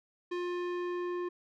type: tone with low-pass filter sweep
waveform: square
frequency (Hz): 354.1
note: F4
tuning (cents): +24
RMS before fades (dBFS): -35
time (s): 0.31-1.29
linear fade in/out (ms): 10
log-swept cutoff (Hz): 3400 to 1500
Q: 0.78
effects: none